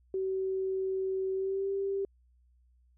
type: tone with pitch glide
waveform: sine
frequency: 380.7 to 393 Hz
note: F#4 to G4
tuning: +49 to +4 cents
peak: -29 dBFS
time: 0.14-2.05 s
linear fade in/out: 2 ms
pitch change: +55 cents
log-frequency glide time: 1.33-1.7 s
effects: added 61 Hz sine -62 dBFS peak until 2.97 s